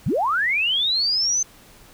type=linear sweep; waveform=sine; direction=up; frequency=83.2 to 6272 Hz; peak=-18 dBFS; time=0.06-1.43 s; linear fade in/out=5 ms; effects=pink hiss -49 dBFS RMS until 1.93 s